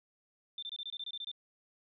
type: tone bursts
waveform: sine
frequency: 3567 Hz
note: A7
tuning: 23 cents sharp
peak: -38 dBFS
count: 11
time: 0.58-1.315 s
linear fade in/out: 2 ms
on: 45 ms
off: 24 ms
effects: none